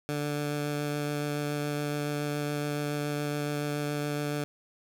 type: tone with vibrato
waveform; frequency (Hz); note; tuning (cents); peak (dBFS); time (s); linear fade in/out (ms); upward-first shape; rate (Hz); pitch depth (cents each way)
15% pulse; 146.83; D3; 0; -23; 0.09-4.44; 0; sine; 7.1; 9
effects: none